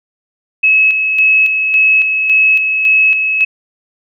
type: tone with tremolo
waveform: sine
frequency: 2578 Hz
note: E7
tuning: 39 cents flat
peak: -6 dBFS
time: 0.63-3.45 s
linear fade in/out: 10 ms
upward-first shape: square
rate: 1.8 Hz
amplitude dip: 45%
effects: none